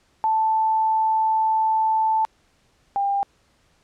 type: tone pair in turn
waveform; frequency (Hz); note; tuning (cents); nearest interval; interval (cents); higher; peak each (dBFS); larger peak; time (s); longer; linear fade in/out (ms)
sine; 880 / 798.4; A5 / G5; 0 / +32; major second; 168; first; -17 / -19; first; 0.24-2.25 / 2.96-3.23; first; 0
effects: pink hiss -62 dBFS RMS until 3.83 s + low-pass 8000 Hz 12 dB/octave